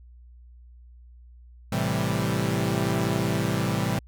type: chord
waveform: sawtooth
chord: A minor seventh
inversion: none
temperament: equal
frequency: 110 / 130.81 / 164.81 / 196 Hz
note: A2 / C3 / E3 / G3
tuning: 0 / 0 / 0 / 0 cents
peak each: -25 dBFS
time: 1.72-3.99 s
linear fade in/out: 5 ms
effects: added 60 Hz sine -46 dBFS peak until 4.07 s